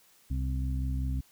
harmonic tone, 65.3 Hz, C2, 3 cents flat, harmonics 1 / 2 / 3 / 4, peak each -29 / -35 / -47 / -40 dBFS, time 0.3-1.21 s, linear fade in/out 10 ms, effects white hiss -62 dBFS RMS until 1.31 s

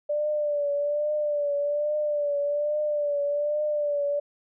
sine tone with vibrato, 587.3 Hz, D5, in tune, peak -23 dBFS, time 0.09-4.2 s, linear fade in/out 10 ms, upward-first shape triangle, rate 1.2 Hz, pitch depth 51 cents each way, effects none

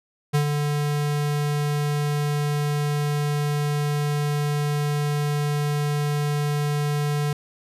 square tone with ADSR envelope, 146.83 Hz, D3, in tune, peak -17 dBFS, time 0.33-7.33 s, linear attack 20 ms, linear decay 93 ms, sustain -5 dB, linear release 3 ms, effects resampled to 32000 Hz

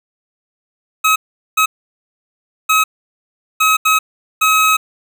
25% pulse tone bursts at uneven times, 1277 Hz, D#6, 45 cents sharp, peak -6 dBFS, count 6, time 1.04-1.16 / 1.57-1.66 / 2.69-2.84 / 3.6-3.77 / 3.85-3.99 / 4.41-4.77 s, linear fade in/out 10 ms, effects none

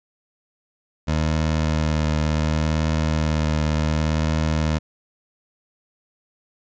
20% pulse tone with vibrato, 77.78 Hz, D#2, in tune, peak -14 dBFS, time 1.07-4.79 s, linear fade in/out 20 ms, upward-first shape triangle, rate 0.68 Hz, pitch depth 23 cents each way, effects resampled to 16000 Hz

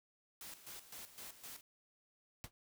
white noise with tremolo, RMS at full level -50 dBFS, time 0.41-1.61 s, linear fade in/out 2 ms, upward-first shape square, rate 3.9 Hz, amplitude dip 70%
pink noise with exponential decay, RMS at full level -42 dBFS, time 2.44-2.51 s, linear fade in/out 0 ms, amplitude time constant 15 ms
effects none

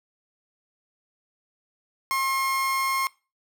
30% pulse tone with amplitude modulation, 1072 Hz, C6, 42 cents sharp, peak -19 dBFS, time 2.11-3.07 s, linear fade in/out 0 ms, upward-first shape sine, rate 254 Hz, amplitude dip 25%, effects noise-tail reverb RT60 0.3 s tail -22 dB re dry

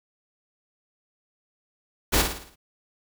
pink noise with echo, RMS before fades -20 dBFS, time 2.12-2.23 s, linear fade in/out 20 ms, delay 55 ms, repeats 6, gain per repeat -6 dB, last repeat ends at 2.56 s, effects none

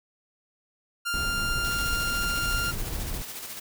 sawtooth tone, 1396.9 Hz, F6, in tune, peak -23 dBFS, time 1.05-2.72 s, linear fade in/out 20 ms
brown noise, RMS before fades -32 dBFS, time 1.14-3.22 s, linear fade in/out 0 ms
white noise with tremolo, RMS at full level -37 dBFS, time 1.64-3.6 s, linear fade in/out 10 ms, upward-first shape square, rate 14 Hz, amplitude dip 35%
effects none

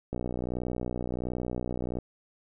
click train, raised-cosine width 2 ms, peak -19 dBFS, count 115, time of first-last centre 0.13-1.987 s, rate 61.4 Hz, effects none

